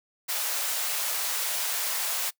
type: high-pass noise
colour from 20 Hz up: white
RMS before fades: -29 dBFS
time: 0.28-2.31 s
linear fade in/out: 20 ms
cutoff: 530 Hz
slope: 24 dB/octave
effects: noise-tail reverb RT60 0.1 s tail -22 dB re dry